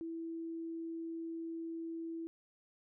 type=tone; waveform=sine; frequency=329.6 Hz; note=E4; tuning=in tune; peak=-39 dBFS; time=0.01-2.27 s; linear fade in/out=0 ms; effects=none